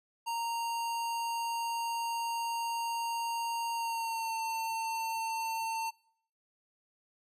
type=tone with pitch glide; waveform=square; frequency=928 to 901.1 Hz; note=A#5 to A5; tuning=-8 to +41 cents; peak=-33 dBFS; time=0.26-5.91 s; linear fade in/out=20 ms; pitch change=-51 cents; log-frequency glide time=3.73-4.35 s; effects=noise-tail reverb RT60 0.7 s tail -25 dB re dry + resampled to 32000 Hz